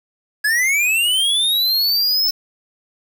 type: linear sweep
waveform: square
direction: up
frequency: 1661.2 to 5320 Hz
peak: -15 dBFS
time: 0.44-2.31 s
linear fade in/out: 10 ms
effects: 7-bit

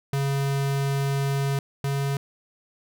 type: tone pair in turn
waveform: square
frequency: 138.59 / 139.09 Hz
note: C#3 / C#3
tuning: 0 / +6 cents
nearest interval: unison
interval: 6 cents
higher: second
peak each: -23 / -24 dBFS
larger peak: first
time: 0.13-1.59 / 1.84-2.17 s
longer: first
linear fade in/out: 2 ms
effects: none

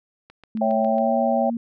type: click train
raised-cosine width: 0.3 ms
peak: -29 dBFS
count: 6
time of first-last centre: 0.3-0.983 s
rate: 7.32 Hz
type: tone with pitch glide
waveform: sine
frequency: 220 to 232.9 Hz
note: A3 to A#3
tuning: 0 to -1 cents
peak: -23 dBFS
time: 0.55-1.57 s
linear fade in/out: 2 ms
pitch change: +99 cents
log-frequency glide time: 0.83-1.14 s
type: chord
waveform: sine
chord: C# diminished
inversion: none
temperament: equal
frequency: 554.4 / 659.3 / 784 Hz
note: C#5 / E5 / G5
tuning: 0 / 0 / 0 cents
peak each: -23 dBFS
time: 0.61-1.5 s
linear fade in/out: 5 ms
effects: none

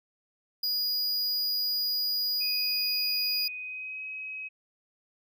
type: tone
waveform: square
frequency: 4899 Hz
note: D#8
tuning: 28 cents flat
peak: -27 dBFS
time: 0.63-3.48 s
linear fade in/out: 5 ms
type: tone with pitch glide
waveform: sine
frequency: 2494 to 2543 Hz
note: D#7 to D#7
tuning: +3 to +37 cents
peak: -35 dBFS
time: 2.4-4.49 s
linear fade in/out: 20 ms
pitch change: +34 cents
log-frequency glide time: 3.53-4.03 s
effects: none

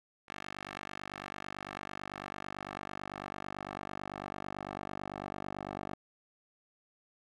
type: tone with band-pass filter sweep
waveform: 10% pulse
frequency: 49 Hz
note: G1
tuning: in tune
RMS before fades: -43 dBFS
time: 0.28-5.95 s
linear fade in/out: 10 ms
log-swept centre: 1900 to 710 Hz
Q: 0.91
effects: none

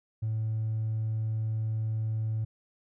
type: tone with hard clipping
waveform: sine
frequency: 110 Hz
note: A2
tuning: in tune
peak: -28 dBFS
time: 0.22-2.45 s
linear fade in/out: 10 ms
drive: 1 dB
effects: none

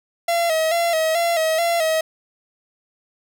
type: tone with vibrato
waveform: 45% pulse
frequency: 659.3 Hz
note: E5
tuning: in tune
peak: -17 dBFS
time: 0.28-2.01 s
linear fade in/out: 5 ms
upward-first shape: square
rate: 2.3 Hz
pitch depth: 58 cents each way
effects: none

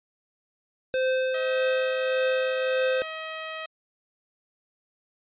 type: tone with tremolo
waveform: square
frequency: 518 Hz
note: C5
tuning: 17 cents flat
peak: -22 dBFS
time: 0.94-3.02 s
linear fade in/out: 0 ms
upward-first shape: triangle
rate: 1.7 Hz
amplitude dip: 40%
type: tone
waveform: 10% pulse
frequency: 636 Hz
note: D#5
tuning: 38 cents sharp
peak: -24 dBFS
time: 1.34-3.66 s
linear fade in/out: 5 ms
effects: resampled to 8000 Hz

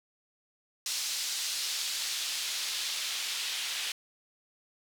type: noise with band-pass filter sweep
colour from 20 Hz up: white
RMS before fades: -34 dBFS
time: 0.86-3.92 s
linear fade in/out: 2 ms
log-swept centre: 4800 to 3200 Hz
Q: 1.2
effects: none

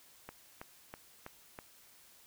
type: click train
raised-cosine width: 0.5 ms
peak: -29 dBFS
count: 5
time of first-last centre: 0.29-1.589 s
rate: 3.08 Hz
effects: white hiss -61 dBFS RMS until 2.26 s

